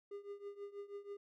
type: tone with tremolo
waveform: triangle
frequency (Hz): 404.6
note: G#4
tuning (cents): -45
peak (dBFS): -40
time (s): 0.11-1.17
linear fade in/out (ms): 5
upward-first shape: triangle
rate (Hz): 6.2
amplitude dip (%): 90
effects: none